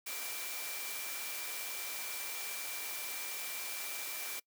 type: tone in noise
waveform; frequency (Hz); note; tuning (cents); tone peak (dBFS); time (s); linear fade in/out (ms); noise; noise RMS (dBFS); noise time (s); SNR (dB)
sine; 2349; D7; 0; -47; 0.06-4.4; 10; white; -41; 0.06-4.4; -9
effects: noise-tail reverb RT60 0.1 s tail -24 dB re dry + high-pass 400 Hz 12 dB/octave